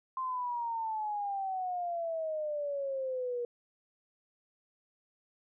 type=exponential sweep; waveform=sine; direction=down; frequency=1051 to 476.7 Hz; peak=-32 dBFS; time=0.17-3.45 s; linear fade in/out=2 ms; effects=none